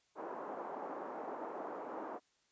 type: band-pass noise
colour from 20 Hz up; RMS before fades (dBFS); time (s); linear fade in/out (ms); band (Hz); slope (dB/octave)
white; -44; 0.15-2.2; 50; 270 to 1000; 24
effects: white hiss -75 dBFS RMS until 2.51 s + resampled to 16000 Hz